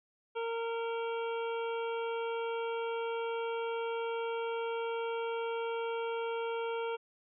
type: harmonic tone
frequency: 460.6 Hz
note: A#4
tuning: 21 cents flat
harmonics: 1 / 2 / 3 / 5 / 6 / 7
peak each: -34 / -40 / -44 / -48 / -50 / -51 dBFS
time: 0.35-6.97 s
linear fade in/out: 20 ms
effects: none